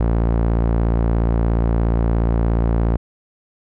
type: tone with low-pass filter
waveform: sawtooth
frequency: 57 Hz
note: A#1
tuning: 38 cents flat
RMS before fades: -17 dBFS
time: 0-2.97 s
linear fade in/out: 5 ms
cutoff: 1000 Hz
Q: 0.64
effects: none